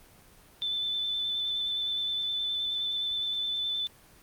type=tone with vibrato; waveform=sine; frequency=3520 Hz; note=A7; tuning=in tune; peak=-28 dBFS; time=0.62-3.87 s; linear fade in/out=0 ms; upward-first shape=square; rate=9.6 Hz; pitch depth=13 cents each way; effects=pink hiss -56 dBFS RMS until 4.22 s + Opus 24 kbps